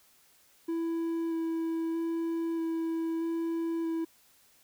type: tone with vibrato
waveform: triangle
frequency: 329.6 Hz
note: E4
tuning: in tune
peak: -27 dBFS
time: 0.68-4.05 s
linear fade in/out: 10 ms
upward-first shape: square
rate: 0.79 Hz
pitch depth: 9 cents each way
effects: white hiss -63 dBFS RMS until 4.63 s